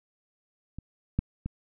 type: clicks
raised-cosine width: 5 ms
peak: -26 / -12 / -20 dBFS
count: 3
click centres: 0.786 / 1.19 / 1.46 s
effects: none